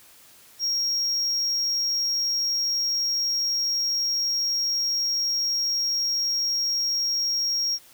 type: tone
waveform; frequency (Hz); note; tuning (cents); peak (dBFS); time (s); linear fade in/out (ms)
triangle; 5588; F8; 0; -21; 0.59-7.79; 50
effects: white hiss -52 dBFS RMS until 7.93 s